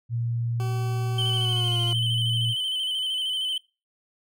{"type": "tone", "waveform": "sine", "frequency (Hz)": 117.5, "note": "A#2", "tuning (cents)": 14, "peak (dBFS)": -24, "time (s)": [0.09, 2.55], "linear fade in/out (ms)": 50}
{"type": "tone with pitch glide", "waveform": "20% pulse", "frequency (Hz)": [381.5, 349.8], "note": ["G4", "F4"], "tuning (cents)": [-47, 3], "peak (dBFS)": -29, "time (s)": [0.6, 1.93], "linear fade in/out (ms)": 0, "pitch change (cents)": -150, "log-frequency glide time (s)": [1.32, 1.82]}
{"type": "tone with vibrato", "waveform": "triangle", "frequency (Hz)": 3061, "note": "G7", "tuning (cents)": -42, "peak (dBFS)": -23, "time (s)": [1.18, 3.58], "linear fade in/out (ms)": 5, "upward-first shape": "square", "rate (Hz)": 13, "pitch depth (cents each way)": 34}
{"effects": ["noise-tail reverb RT60 0.3 s tail -24 dB re dry"]}